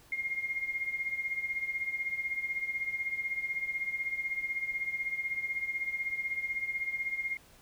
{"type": "tone with tremolo", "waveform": "sine", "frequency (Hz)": 2131, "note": "C7", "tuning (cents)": 31, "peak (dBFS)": -28, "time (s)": [0.12, 7.37], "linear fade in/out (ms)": 2, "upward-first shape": "triangle", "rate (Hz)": 16, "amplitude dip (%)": 80, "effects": ["pink hiss -59 dBFS RMS until 7.61 s"]}